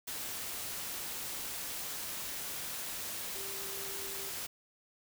sine tone in noise, 391.8 Hz, G4, 1 cent flat, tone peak -48 dBFS, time 3.35-4.3 s, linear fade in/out 10 ms, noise white, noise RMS -40 dBFS, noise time 0.07-4.47 s, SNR -11 dB, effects none

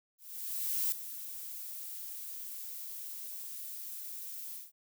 violet noise with ADSR envelope, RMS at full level -31 dBFS, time 0.18-4.72 s, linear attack 740 ms, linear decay 4 ms, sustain -12 dB, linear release 170 ms, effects none

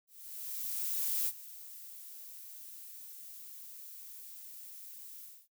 violet noise with ADSR envelope, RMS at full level -32 dBFS, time 0.07-5.48 s, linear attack 1200 ms, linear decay 48 ms, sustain -17 dB, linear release 250 ms, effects noise-tail reverb RT60 0.1 s tail -19 dB re dry

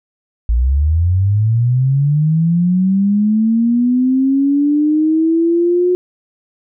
sine linear sweep, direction up, 55 to 362.8 Hz, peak -10 dBFS, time 0.49-5.95 s, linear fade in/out 0 ms, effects none

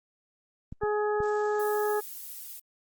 clicks, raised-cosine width 5 ms, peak -26 dBFS, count 3, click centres 0.725 / 0.835 / 1.204 s
harmonic tone, 420 Hz, G#4, 19 cents sharp, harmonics 1 / 2 / 3 / 4, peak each -26 / -32 / -36 / -38 dBFS, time 0.81-2.01 s, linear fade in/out 20 ms
violet noise, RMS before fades -41 dBFS, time 1.22-2.6 s, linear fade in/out 20 ms
effects Opus 24 kbps

